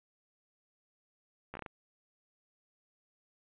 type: slowing click train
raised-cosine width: 0.5 ms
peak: -27 dBFS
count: 6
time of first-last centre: 1.54-1.662 s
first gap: 13 ms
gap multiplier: 1.32
effects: resampled to 8000 Hz